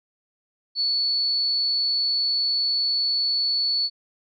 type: tone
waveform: sine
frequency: 4435 Hz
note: C#8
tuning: in tune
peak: -20 dBFS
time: 0.75-3.9 s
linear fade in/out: 50 ms
effects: none